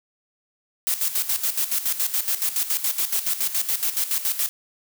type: noise with tremolo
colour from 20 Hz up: blue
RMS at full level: -22 dBFS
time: 0.87-4.49 s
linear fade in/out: 0 ms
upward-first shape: square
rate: 7.1 Hz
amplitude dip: 70%
effects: none